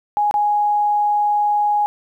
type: tone with dropouts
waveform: sine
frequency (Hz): 830.6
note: G#5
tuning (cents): 0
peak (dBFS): -14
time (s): 0.17-1.86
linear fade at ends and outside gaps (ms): 0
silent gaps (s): 0.311-0.341
effects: 9-bit